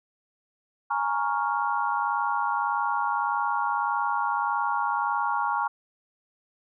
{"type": "chord", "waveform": "sine", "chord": "Bb minor seventh", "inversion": "third", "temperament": "equal", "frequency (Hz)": [830.6, 932.3, 1108.7, 1396.9], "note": ["Ab5", "Bb5", "Db6", "F6"], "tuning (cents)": [0, 0, 0, 0], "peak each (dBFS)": [-29, -28, -29, -31], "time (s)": [0.9, 5.68], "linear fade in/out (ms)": 10, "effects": []}